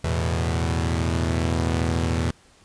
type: chord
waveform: sawtooth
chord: E suspended fourth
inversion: none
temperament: equal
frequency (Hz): 82.41 / 110 / 123.47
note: E2 / A2 / B2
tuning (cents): 0 / 0 / 0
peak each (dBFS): -19 / -25 / -24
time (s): 0.04-2.31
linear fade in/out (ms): 5
effects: pink hiss -55 dBFS RMS until 2.64 s + resampled to 22050 Hz